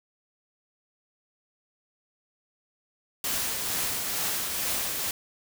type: noise with tremolo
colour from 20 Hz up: white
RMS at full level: -28 dBFS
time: 3.24-5.11 s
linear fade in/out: 2 ms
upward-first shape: triangle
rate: 2.2 Hz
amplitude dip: 35%
effects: none